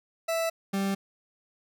40% pulse tone pair in turn, 659.3 / 196.01 Hz, E5 / G3, 0 / 0 cents, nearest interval octave + major sixth, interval 2100 cents, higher first, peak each -25 dBFS, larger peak neither, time 0.28-0.5 / 0.73-0.95 s, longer neither, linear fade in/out 10 ms, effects none

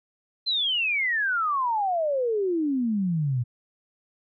sine exponential sweep, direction down, 4157 to 116.54 Hz, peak -22 dBFS, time 0.46-3.44 s, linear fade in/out 20 ms, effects none

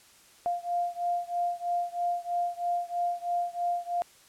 sine beating tone pair, 698.5 / 701.6 Hz, F5 / F5, 0 / +8 cents, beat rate 3.1 Hz, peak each -30 / -31 dBFS, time 0.46-4.02 s, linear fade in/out 0 ms, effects white hiss -57 dBFS RMS until 4.28 s + low-pass 11000 Hz 12 dB/octave

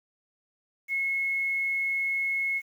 sine tone with quantisation, 2178 Hz, C#7, 31 cents flat, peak -25 dBFS, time 0.88-2.62 s, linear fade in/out 50 ms, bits 9, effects none

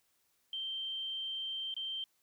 sine tone with dropouts, 3136 Hz, G7, in tune, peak -36 dBFS, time 0.53-2.04 s, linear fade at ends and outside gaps 2 ms, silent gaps 1.741-1.765 s, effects white hiss -75 dBFS RMS until 2.22 s

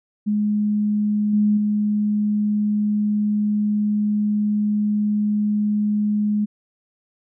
sine tone with level steps, 209.2 Hz, G#3, 13 cents sharp, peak -17 / -14 / -17 dBFS, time 0.26-6.46 s, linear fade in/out 20 ms, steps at 1.33 / 1.57 s, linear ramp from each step 5 ms, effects none

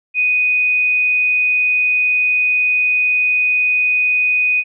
sine tone, 2489 Hz, D#7, in tune, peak -12 dBFS, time 0.14-4.64 s, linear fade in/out 50 ms, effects none

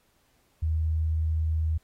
sine tone, 79.4 Hz, D#2, 36 cents sharp, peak -23 dBFS, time 0.62-1.78 s, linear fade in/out 10 ms, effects pink hiss -68 dBFS RMS until 1.83 s + AAC 48 kbps

